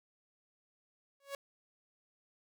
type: tone with exponential growth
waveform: sawtooth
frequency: 557 Hz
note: C#5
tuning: 8 cents sharp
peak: -32 dBFS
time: 1.2-1.35 s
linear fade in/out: 2 ms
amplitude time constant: 32 ms
effects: none